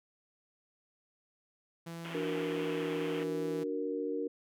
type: tone with pitch glide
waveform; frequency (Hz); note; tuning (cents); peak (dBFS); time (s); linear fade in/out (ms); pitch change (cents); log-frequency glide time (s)
sawtooth; 167.3 to 165.38; E3 to E3; +26 to +6; -37; 1.86-3.64; 10; -20; 2.53-2.83
type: band-pass noise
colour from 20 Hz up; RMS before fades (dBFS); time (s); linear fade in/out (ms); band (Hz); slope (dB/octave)
white; -45; 2.04-3.24; 10; 220 to 3300; 96
type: chord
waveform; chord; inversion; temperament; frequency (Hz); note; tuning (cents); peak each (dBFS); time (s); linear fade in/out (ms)
sine; D augmented; none; equal with one note detuned; 293.7 / 368.9 / 466.2; D4 / F#4 / A#4; 0 / -5 / 0; -37 / -39 / -35; 2.14-4.28; 10
effects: none